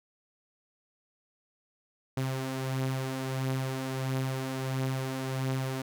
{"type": "beating tone pair", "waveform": "sawtooth", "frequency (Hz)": [130.81, 132.31], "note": ["C3", "C3"], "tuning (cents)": [0, 20], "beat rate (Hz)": 1.5, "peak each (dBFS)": [-33, -27], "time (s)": [2.17, 5.82], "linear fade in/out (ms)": 5, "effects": []}